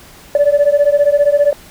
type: beating tone pair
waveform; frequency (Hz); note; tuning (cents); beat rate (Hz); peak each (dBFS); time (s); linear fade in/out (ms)
sine; 571 / 586; D5 / D5; -49 / -4; 15; -10; 0.35-1.53; 2
effects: tanh soft clip ceiling -4 dBFS + pink hiss -40 dBFS RMS until 1.7 s